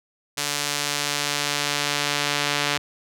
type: tone with band-pass filter sweep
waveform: sawtooth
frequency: 145 Hz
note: D3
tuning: 22 cents flat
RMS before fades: -25 dBFS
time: 0.37-2.78 s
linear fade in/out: 10 ms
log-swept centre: 6400 to 3400 Hz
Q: 0.72
effects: none